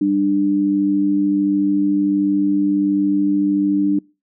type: tone pair together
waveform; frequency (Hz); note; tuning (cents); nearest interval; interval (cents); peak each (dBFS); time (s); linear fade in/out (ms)
sine; 196.3 / 297.7; G3 / D4; +3 / +24; perfect fifth; 721; -22 / -14; 0.01-3.99; 5
effects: noise-tail reverb RT60 0.3 s tail -25 dB re dry